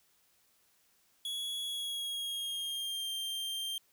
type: tone with pitch glide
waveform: 45% pulse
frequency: 3360 to 3171 Hz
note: G#7 to G7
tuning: +19 to +19 cents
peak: -35 dBFS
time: 1.25-3.78 s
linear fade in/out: 2 ms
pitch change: -100 cents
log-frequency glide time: 1.62-3.12 s
effects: white hiss -70 dBFS RMS until 3.92 s